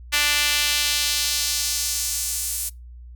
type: tone with high-pass filter sweep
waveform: sawtooth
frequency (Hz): 293.7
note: D4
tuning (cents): 0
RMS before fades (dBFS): -23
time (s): 0.12-2.7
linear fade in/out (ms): 20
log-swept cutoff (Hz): 2200 to 9200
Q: 1.2
effects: noise-tail reverb RT60 0.2 s tail -22 dB re dry + added 60 Hz sine -38 dBFS peak until 3.15 s